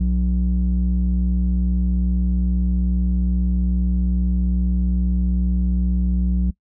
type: tone with low-pass filter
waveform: square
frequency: 61.2 Hz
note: B1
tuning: 15 cents flat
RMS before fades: -19 dBFS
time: 0-6.51 s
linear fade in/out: 10 ms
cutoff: 160 Hz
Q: 3.8
effects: noise-tail reverb RT60 0.1 s tail -21 dB re dry